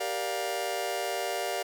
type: chord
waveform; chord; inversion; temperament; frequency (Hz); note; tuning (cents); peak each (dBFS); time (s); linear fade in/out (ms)
sawtooth; G minor seventh; none; just; 392 / 470.4 / 588 / 705.6; G4 / Bb4 / D5 / F5; 0 / +16 / +2 / +18; -32 / -33 / -31 / -29; 0-1.63; 10
effects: none